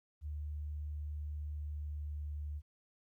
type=tone with pitch glide; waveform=sine; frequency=74.6 to 74.08 Hz; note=D2 to D2; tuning=+28 to +16 cents; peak=-38 dBFS; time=0.21-2.62 s; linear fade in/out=50 ms; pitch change=-12 cents; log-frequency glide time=1.47-2.32 s; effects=13-bit